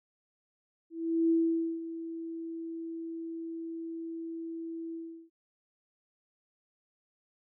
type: tone with ADSR envelope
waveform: sine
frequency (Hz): 329.6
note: E4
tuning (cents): 0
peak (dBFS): -22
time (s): 0.9-5.3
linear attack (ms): 400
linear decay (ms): 500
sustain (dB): -14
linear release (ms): 360
effects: none